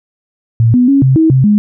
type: tone with pitch steps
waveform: sine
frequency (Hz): 114.6 / 247.3 / 276.5 / 132.1 / 320.9 / 131.4 / 208.3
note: A#2 / B3 / C#4 / C3 / E4 / C3 / G#3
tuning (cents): -29 / +3 / -4 / +17 / -46 / +8 / +5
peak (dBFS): -5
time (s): 0.6-1.58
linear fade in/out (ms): 0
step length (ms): 140
effects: none